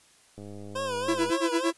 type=click train; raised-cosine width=2 ms; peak=-30 dBFS; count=95; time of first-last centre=0.38-1.302 s; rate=102 Hz
type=tone with vibrato; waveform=25% pulse; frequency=513 Hz; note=C5; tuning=34 cents flat; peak=-25 dBFS; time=0.75-1.71 s; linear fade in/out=10 ms; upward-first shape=sine; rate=3.5 Hz; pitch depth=110 cents each way
type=tone with tremolo; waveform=45% pulse; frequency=334.2 Hz; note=E4; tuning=24 cents sharp; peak=-22 dBFS; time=1.08-1.73 s; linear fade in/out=5 ms; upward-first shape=sine; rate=8.8 Hz; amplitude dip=100%
effects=white hiss -59 dBFS RMS until 1.77 s + resampled to 24000 Hz